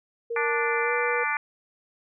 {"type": "tone with pitch glide", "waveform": "sine", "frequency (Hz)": [466.2, 481.5], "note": ["A#4", "B4"], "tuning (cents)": [0, -44], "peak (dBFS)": -27, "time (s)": [0.3, 1.24], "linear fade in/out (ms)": 10, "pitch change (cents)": 56, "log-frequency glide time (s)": [0.82, 0.92]}
{"type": "harmonic tone", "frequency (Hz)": 293.7, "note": "D4", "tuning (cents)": 0, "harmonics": [3, 4, 5, 6, 7, 8], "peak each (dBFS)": [-31, -31, -31, -31, -31, -31], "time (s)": [0.36, 1.37], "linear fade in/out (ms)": 2}
{"effects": []}